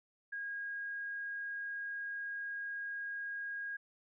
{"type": "tone", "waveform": "sine", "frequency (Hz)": 1634, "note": "G#6", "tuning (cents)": -29, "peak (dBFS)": -38, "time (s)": [0.32, 3.77], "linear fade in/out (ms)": 10, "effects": []}